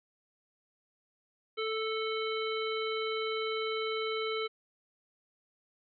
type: harmonic tone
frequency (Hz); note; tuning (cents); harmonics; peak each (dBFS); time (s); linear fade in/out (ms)
440; A4; 0; 1 / 3 / 5 / 7 / 9; -33 / -38 / -40 / -41 / -43; 1.57-4.48; 20
effects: none